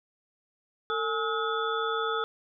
sine tone cluster, 449.8 / 840 / 1284 / 1436 / 3460 Hz, A4 / G#5 / E6 / F6 / A7, +38 / +19 / -46 / +48 / -30 cents, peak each -31 / -38 / -30 / -35 / -37 dBFS, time 0.9-2.24 s, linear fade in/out 0 ms, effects none

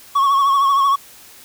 triangle tone with vibrato, 1106 Hz, C#6, 4 cents flat, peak -10 dBFS, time 0.15-0.96 s, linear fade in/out 10 ms, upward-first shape triangle, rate 13 Hz, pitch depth 57 cents each way, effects white hiss -43 dBFS RMS until 1.44 s

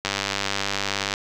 click train, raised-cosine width 0.2 ms, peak -6 dBFS, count 109, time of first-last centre 0.05-1.139 s, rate 99.2 Hz, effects none

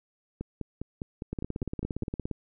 two click trains, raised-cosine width 3 ms, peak -19 / -21 dBFS, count 18 / 9, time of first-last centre 1.33-2.313 / 0.41-2.033 s, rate 17.3 / 4.93 Hz, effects none

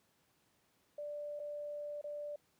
sine tone with dropouts, 588 Hz, D5, 2 cents sharp, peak -40 dBFS, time 0.98-2.36 s, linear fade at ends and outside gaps 5 ms, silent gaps 1.394-1.398 / 2.014-2.04 s, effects pink hiss -74 dBFS RMS until 2.59 s + high-pass 100 Hz 12 dB/octave

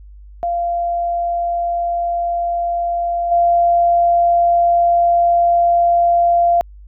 sine tone with level steps, 691 Hz, F5, 19 cents flat, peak -16 / -10 dBFS, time 0.43-6.61 s, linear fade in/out 0 ms, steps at 3.31 s, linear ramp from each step 10 ms, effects added 50 Hz sine -36 dBFS peak until 6.87 s

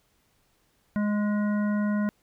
harmonic tone with a mistuned harmonic, 207.7 Hz, G#3, in tune, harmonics 1 / 3 / 5 / 7 / 9, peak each -23 / -36 / -40 / -39 / -44 dBFS, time 0.96-2.09 s, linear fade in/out 0 ms, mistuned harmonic 9, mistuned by +25 cents, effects pink hiss -68 dBFS RMS until 2.22 s

